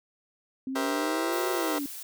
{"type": "exponential two-way sweep", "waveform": "sine", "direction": "up then down", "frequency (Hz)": [260, 370, 275.9], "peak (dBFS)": -30, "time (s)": [0.67, 1.86], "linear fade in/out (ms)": 2, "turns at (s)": 1.5}
{"type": "chord", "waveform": "20% pulse", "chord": "C dominant seventh", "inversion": "second", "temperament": "just", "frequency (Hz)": [392.4, 470.9, 523.3, 654.1], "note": ["G4", "Bb4", "C5", "E5"], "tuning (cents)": [2, 18, 0, -14], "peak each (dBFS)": -29, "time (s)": [0.75, 1.79], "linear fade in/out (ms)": 10}
{"type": "noise", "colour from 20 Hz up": "blue", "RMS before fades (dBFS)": -40, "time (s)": [1.32, 2.03], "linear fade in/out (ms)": 5}
{"effects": []}